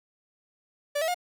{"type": "tone with pitch steps", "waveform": "45% pulse", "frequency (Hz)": [581, 644, 714], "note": ["D5", "E5", "F5"], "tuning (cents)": [-19, -41, 38], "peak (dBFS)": -25, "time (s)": [0.95, 1.145], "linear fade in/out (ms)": 10, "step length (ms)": 65, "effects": []}